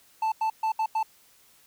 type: tone bursts at uneven times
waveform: triangle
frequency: 881 Hz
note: A5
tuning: 2 cents sharp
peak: -21 dBFS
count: 5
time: 0.22-0.32 / 0.41-0.5 / 0.63-0.72 / 0.79-0.86 / 0.95-1.03 s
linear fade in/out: 5 ms
effects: white hiss -59 dBFS RMS until 1.66 s